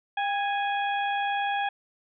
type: harmonic tone with a mistuned harmonic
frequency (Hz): 830.6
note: G#5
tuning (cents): 0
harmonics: 1 / 2 / 3 / 4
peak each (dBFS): -26 / -32 / -36 / -38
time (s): 0.17-1.69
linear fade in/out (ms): 5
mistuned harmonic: 1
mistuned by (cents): -59
effects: none